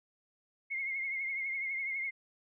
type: tone with vibrato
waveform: sine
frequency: 2147 Hz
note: C7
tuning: 44 cents sharp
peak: -33 dBFS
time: 0.7-2.11 s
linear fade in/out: 20 ms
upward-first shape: triangle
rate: 12 Hz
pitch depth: 60 cents each way
effects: none